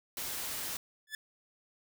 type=noise; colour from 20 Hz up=white; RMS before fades=-38 dBFS; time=0.17-0.77 s; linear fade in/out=2 ms
type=tone with exponential growth; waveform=sawtooth; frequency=1733 Hz; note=A6; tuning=27 cents flat; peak=-30 dBFS; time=1.07-1.15 s; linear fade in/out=2 ms; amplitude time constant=17 ms
effects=none